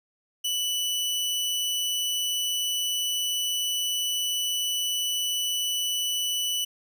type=tone; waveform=sawtooth; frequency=2971 Hz; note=F#7; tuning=6 cents sharp; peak=-22 dBFS; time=0.44-6.65 s; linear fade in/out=10 ms; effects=none